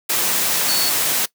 sine tone in noise, 4435 Hz, C#8, in tune, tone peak -20 dBFS, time 0.68-0.9 s, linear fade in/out 10 ms, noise white, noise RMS -19 dBFS, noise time 0.09-1.26 s, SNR -4 dB, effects noise-tail reverb RT60 0.1 s tail -20 dB re dry + high-pass 150 Hz 12 dB/octave

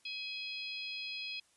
harmonic tone with a mistuned harmonic, 830.6 Hz, G#5, in tune, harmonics 3 / 4 / 5 / 6, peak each -42 / -44 / -46 / -48 dBFS, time 0.05-1.4 s, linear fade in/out 5 ms, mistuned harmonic 3, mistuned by +29 cents, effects white hiss -69 dBFS RMS until 1.56 s + resampled to 24000 Hz

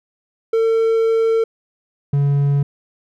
triangle tone pair in turn, 451.1 / 141.76 Hz, A4 / C#3, +43 / +39 cents, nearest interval octave + minor sixth, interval 2004 cents, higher first, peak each -11 dBFS, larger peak neither, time 0.53-1.44 / 2.13-2.63 s, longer first, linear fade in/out 5 ms, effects none

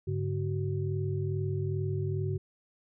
sine tone cluster, 100.5 / 142.9 / 376 Hz, G2 / D3 / F#4, +44 / -47 / +28 cents, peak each -31 / -33 / -36 dBFS, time 0.07-2.38 s, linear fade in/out 10 ms, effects none

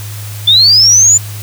sine linear sweep, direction up, 3462 to 7140 Hz, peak -3 dBFS, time 0.47-1.18 s, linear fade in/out 10 ms, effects added 104 Hz sine -22 dBFS peak until 1.42 s + white hiss -30 dBFS RMS until 1.42 s

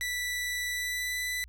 sawtooth tone with pitch glide, 1971 to 1989.3 Hz, B6 to B6, -4 to +12 cents, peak -27 dBFS, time 0.01-1.44 s, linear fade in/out 0 ms, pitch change +16 cents, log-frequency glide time 0.69-1.19 s, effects added 60 Hz sine -49 dBFS peak until 1.48 s

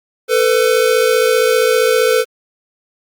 square tone pair together, 445.9 / 501.1 Hz, A4 / B4, +23 / +25 cents, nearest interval major second, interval 202 cents, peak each -14 dBFS, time 0.28-2.25 s, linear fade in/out 50 ms, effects Opus 48 kbps

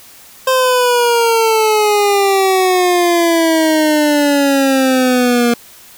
25% pulse exponential sweep, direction down, 523.3 to 236 Hz, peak -6 dBFS, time 0.47-5.54 s, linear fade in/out 5 ms, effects white hiss -40 dBFS RMS until 5.97 s

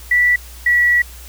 sine tone pair in turn, 1960 / 1938.6 Hz, B6 / B6, -14 / -33 cents, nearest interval unison, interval 19 cents, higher first, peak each -10 dBFS, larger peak neither, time 0.11-0.36 / 0.66-1.02 s, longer second, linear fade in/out 5 ms, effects added 60 Hz sine -35 dBFS peak until 1.28 s + white hiss -40 dBFS RMS until 1.28 s

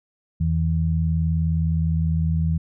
sine tone pair together, 82.56 / 162.1 Hz, E2 / E3, +3 / -29 cents, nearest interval octave, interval 1168 cents, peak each -21 dBFS, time 0.4-2.58 s, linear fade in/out 10 ms, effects none

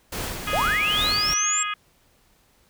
pink noise with tremolo, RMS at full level -29 dBFS, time 0.12-1.34 s, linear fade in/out 5 ms, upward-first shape sine, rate 2.5 Hz, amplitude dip 45%
harmonic tone, 415.3 Hz, G#4, in tune, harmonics 3 / 4 / 5 / 6 / 7 / 8, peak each -28 / -34 / -35 / -32 / -36 / -36 dBFS, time 0.47-1.74 s, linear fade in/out 5 ms
sine linear sweep, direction up, 500 to 7590 Hz, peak -21 dBFS, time 0.53-1.63 s, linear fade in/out 2 ms
effects pink hiss -61 dBFS RMS until 2.69 s

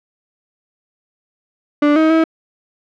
35% pulse tone with pitch steps, 293.4 / 316.3 / 322.9 Hz, D4 / D#4 / E4, -2 / +29 / -36 cents, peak -8 dBFS, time 1.82-2.24 s, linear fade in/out 5 ms, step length 140 ms, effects low-pass 2000 Hz 12 dB/octave

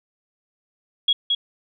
sine tone with echo, 3322 Hz, G#7, in tune, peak -14 dBFS, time 1.08-1.13 s, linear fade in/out 5 ms, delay 220 ms, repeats 1, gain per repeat -3 dB, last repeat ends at 1.35 s, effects none

